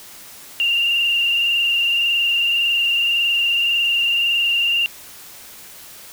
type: tone with frequency modulation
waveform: sine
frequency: 2794 Hz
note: F7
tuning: in tune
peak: -15 dBFS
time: 0.6-4.86 s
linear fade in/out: 0 ms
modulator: 21.8 Hz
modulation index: 2.5
effects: white hiss -40 dBFS RMS until 6.12 s